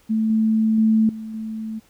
sine tone with level steps, 220 Hz, A3, in tune, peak -17 / -15 / -13 / -29 / -26 dBFS, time 0.09-1.8 s, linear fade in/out 20 ms, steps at 0.3 / 0.78 / 1.09 / 1.34 s, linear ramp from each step 2 ms, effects pink hiss -57 dBFS RMS until 1.89 s

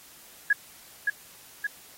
sine tone with echo, 1669 Hz, G#6, 8 cents sharp, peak -17 dBFS, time 0.5-0.53 s, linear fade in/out 5 ms, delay 570 ms, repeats 2, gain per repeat -4 dB, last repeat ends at 1.67 s, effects white hiss -51 dBFS RMS until 1.97 s + AAC 48 kbps

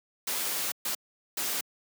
white noise bursts at uneven times, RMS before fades -31 dBFS, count 3, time 0.27-0.72 / 0.85-0.95 / 1.37-1.61 s, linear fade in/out 5 ms, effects high-pass 200 Hz 12 dB/octave

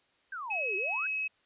sine exponential two-way sweep, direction down then up, 1623 to 362.5 to 1623 Hz, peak -36 dBFS, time 0.32-1.07 s, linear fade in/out 5 ms, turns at 0.76 s
sine tone, 2563 Hz, E7, 49 cents flat, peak -30 dBFS, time 0.5-1.28 s, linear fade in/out 10 ms
effects white hiss -69 dBFS RMS until 1.45 s + resampled to 8000 Hz

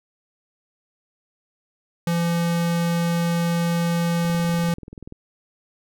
square tone, 170.1 Hz, F3, 45 cents flat, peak -20 dBFS, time 2.07-4.74 s, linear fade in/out 2 ms
click train, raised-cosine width 3 ms, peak -25 dBFS, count 19, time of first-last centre 4.25-5.124 s, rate 20.6 Hz
effects none

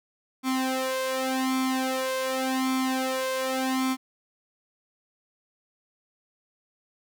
sawtooth tone with flanger, 261.2 Hz, C4, 3 cents flat, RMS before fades -27 dBFS, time 0.43-3.97 s, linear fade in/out 50 ms, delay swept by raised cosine 0.88 to 1.88 ms, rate 0.87 Hz, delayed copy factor +0.95, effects none

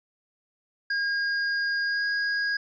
square tone with pitch glide, 1625 to 1642 Hz, G#6 to G#6, -38 to -20 cents, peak -25 dBFS, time 0.9-2.57 s, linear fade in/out 5 ms, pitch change +18 cents, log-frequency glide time 1.84-2.05 s, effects resampled to 16000 Hz + 11-bit

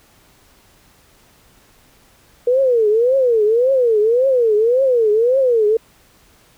sine tone with vibrato, 475.6 Hz, A#4, 35 cents sharp, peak -11 dBFS, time 2.47-5.77 s, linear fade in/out 5 ms, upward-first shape triangle, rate 1.8 Hz, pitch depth 250 cents each way, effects pink hiss -52 dBFS RMS until 6.57 s

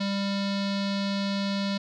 square tone with low-pass filter, 198.3 Hz, G3, 20 cents sharp, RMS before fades -28 dBFS, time 0-1.78 s, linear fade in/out 10 ms, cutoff 4300 Hz, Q 4.3, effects none

